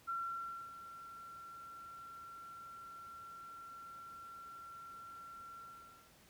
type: tone with ADSR envelope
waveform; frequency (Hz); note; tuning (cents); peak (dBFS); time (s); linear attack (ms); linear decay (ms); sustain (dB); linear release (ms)
sine; 1362; F6; -44; -36; 0.07-6.12; 22; 610; -13; 520
effects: pink hiss -64 dBFS RMS until 6.29 s + high-pass 60 Hz 12 dB/octave

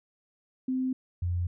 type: tone pair in turn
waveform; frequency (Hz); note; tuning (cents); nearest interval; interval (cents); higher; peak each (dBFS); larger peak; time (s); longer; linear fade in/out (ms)
sine; 258.4 / 87.99; C4 / F2; -21 / +13; octave + perfect fifth; 1866; first; -26; neither; 0.68-0.93 / 1.22-1.47; neither; 5
effects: none

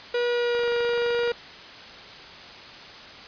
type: tone with pitch glide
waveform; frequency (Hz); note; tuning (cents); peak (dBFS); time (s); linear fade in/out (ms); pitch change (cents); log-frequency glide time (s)
45% pulse; 482.4 to 475.8; B4 to A#4; -41 to +35; -22; 0.14-1.32; 5; -24; 0.26-0.71
type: click train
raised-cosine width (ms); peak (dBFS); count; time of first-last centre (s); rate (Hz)
0.5; -23; 19; 0.55-1.319; 23.4
effects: white hiss -42 dBFS RMS until 3.27 s + resampled to 11025 Hz

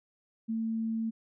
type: tone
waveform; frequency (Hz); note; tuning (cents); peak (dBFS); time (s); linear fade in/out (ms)
sine; 224.4; A3; +34; -29; 0.48-1.11; 20
effects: none

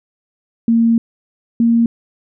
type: tone pair in turn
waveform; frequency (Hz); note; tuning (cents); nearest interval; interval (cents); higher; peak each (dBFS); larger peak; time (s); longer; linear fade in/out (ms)
sine; 230 / 232.1; A#3 / A#3; -23 / -7; unison; 16; second; -9; neither; 0.68-0.98 / 1.6-1.86; first; 2
effects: none

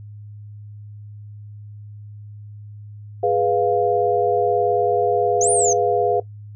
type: chord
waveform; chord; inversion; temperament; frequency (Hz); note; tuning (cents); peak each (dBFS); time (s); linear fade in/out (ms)
sine; F diminished; first; equal; 415.3 / 493.9 / 698.5; Ab4 / Cb5 / F5; 0 / 0 / 0; -20; 3.23-6.2; 5
type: linear two-way sweep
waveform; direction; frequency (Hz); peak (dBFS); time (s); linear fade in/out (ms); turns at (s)
sine; up then down; 6050 to 9440 to 6050; -18; 5.41-5.73; 2; 5.51
effects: noise-tail reverb RT60 0.1 s tail -18 dB re dry + added 104 Hz sine -35 dBFS peak until 6.55 s

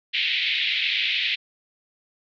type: band-pass noise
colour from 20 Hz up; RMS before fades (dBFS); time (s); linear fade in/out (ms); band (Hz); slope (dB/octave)
pink; -24; 0.13-1.36; 20; 2100 to 3900; 48
effects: none

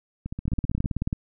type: two click trains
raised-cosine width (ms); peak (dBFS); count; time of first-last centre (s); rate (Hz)
5; -13 / -19; 13 / 10; 0.48-1.129 / 0.26-0.844; 18.5 / 15.4
effects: none

